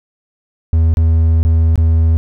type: tone with dropouts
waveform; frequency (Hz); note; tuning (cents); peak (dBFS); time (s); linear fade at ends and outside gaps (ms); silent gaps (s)
triangle; 81.2; E2; -26; -6; 0.73-2.17; 0; 0.94-0.971 / 1.43-1.45 / 1.757-1.777
effects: none